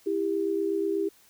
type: tone pair together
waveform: sine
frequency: 329.6 / 397.8 Hz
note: E4 / G4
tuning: 0 / +25 cents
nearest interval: minor third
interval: 325 cents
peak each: -29 / -26 dBFS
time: 0.06-1.09 s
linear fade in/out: 10 ms
effects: white hiss -59 dBFS RMS until 1.29 s